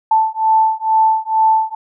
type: beating tone pair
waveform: sine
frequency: 880 / 882.2 Hz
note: A5 / A5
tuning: 0 / +4 cents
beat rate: 2.2 Hz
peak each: -14 dBFS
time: 0.11-1.75 s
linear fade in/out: 5 ms
effects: none